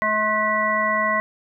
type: harmonic tone with a mistuned harmonic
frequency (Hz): 214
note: A3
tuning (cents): -48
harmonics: 1 / 3 / 5 / 7 / 9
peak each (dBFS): -31 / -25 / -22 / -32 / -22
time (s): 0.02-1.2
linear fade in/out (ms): 0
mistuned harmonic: 9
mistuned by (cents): +26
effects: none